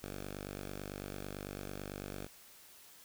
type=tone; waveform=5% pulse; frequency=49 Hz; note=G1; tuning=in tune; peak=-31 dBFS; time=0.02-2.27 s; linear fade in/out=10 ms; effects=white hiss -58 dBFS RMS until 3.04 s